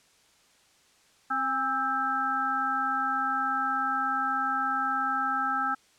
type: harmonic tone with a mistuned harmonic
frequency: 263.3 Hz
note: C4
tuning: 11 cents sharp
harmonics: 1 / 3 / 5 / 6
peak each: -38 / -32 / -27 / -33 dBFS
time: 1.3-5.75 s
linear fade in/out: 10 ms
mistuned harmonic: 3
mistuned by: +46 cents
effects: white hiss -62 dBFS RMS until 5.98 s + low-pass 8000 Hz 12 dB/octave